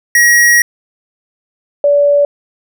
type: tone pair in turn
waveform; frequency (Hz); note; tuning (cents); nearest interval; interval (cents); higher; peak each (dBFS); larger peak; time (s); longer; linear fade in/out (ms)
square / sine; 1900 / 575.7; A#6 / D5; +33 / -35; octave + major sixth; 2068; first; -6; neither; 0.15-0.62 / 1.84-2.25; first; 2
effects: none